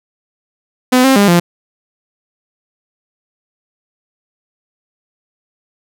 sawtooth tone with pitch steps, 253.1 / 266.2 / 202.1 / 173.2 Hz, B3 / C4 / G#3 / F3, +43 / +30 / -47 / -14 cents, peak -3 dBFS, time 0.92-1.4 s, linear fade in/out 10 ms, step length 120 ms, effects none

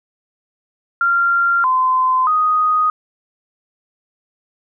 sine tone with pitch steps, 1385 / 1028 / 1246 Hz, F6 / C6 / D#6, -15 / -31 / +2 cents, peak -12 dBFS, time 1.01-2.9 s, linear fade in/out 2 ms, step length 630 ms, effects none

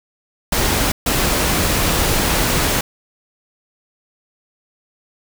pink noise bursts at uneven times, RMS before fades -17 dBFS, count 2, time 0.52-0.92 / 1.06-2.81 s, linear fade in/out 5 ms, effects none

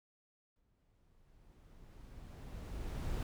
brown noise with exponential growth, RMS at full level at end -36 dBFS, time 0.56-3.23 s, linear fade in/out 2 ms, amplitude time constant 580 ms, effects none

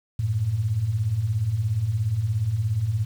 sine beating tone pair, 94.3 / 111.3 Hz, F#2 / A2, +33 / +20 cents, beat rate 17 Hz, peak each -28 / -22 dBFS, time 0.19-3.05 s, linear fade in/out 5 ms, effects 8-bit

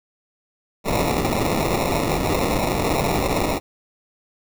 violet noise with sample-and-hold, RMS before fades -21 dBFS, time 0.84-3.6 s, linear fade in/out 50 ms, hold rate 1575 Hz, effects none

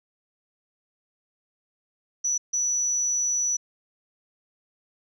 sine tone bursts at uneven times, 5920 Hz, F#8, in tune, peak -21 dBFS, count 2, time 2.24-2.38 / 2.53-3.57 s, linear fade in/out 10 ms, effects tanh soft clip ceiling -18 dBFS

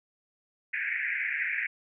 white band-pass noise, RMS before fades -31 dBFS, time 0.73-1.67 s, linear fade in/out 10 ms, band 1600 to 2400 Hz, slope 96 dB/octave, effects none

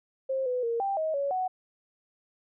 sine tone with pitch steps, 531 / 499.5 / 464.9 / 788 / 632 / 561 / 743 Hz, C5 / B4 / A#4 / G5 / D#5 / C#5 / F#5, +25 / +20 / -5 / +9 / +27 / +21 / +7 cents, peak -26 dBFS, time 0.29-1.48 s, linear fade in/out 10 ms, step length 170 ms, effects none

